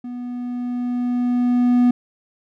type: tone with level ramp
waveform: triangle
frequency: 245.2 Hz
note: B3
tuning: 12 cents flat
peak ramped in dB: -26 to -9 dBFS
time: 0.04-1.91 s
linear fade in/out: 5 ms
effects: none